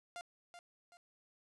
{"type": "tone with echo", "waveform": "sawtooth", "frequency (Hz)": 698.5, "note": "F5", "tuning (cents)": 0, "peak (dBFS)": -40, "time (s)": [0.16, 0.21], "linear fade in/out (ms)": 0, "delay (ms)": 380, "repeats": 2, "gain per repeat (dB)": -8, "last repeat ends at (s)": 0.97, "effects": ["resampled to 24000 Hz", "12-bit"]}